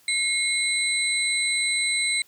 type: tone cluster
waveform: sine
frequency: 2158 / 3997 / 8240 Hz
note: C#7 / B7 / C9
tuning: -47 / +20 / -28 cents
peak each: -24 / -26 / -28 dBFS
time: 0.08-2.22 s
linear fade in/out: 2 ms
effects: white hiss -58 dBFS RMS until 2.27 s